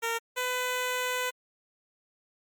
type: tone pair in turn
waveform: 10% pulse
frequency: 460 / 501.5 Hz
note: A#4 / B4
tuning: -23 / +26 cents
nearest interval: minor second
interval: 149 cents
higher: second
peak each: -20 dBFS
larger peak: neither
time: 0.02-0.19 / 0.36-1.31 s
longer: second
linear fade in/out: 20 ms
effects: Opus 48 kbps